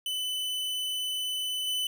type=tone with level steps; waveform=45% pulse; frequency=3008 Hz; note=F#7; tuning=28 cents sharp; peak=-29 / -27 dBFS; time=0.06-1.87 s; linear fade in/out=2 ms; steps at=1.67 s; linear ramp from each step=5 ms; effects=none